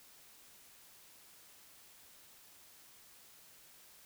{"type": "silence", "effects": ["white hiss -60 dBFS RMS until 4.05 s"]}